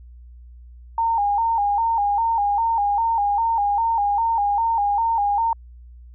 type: tone with vibrato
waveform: sine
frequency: 863 Hz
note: A5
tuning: 34 cents flat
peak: -17 dBFS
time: 0.98-5.53 s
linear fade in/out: 2 ms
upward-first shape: square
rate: 2.5 Hz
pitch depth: 100 cents each way
effects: added 60 Hz sine -40 dBFS peak until 6.14 s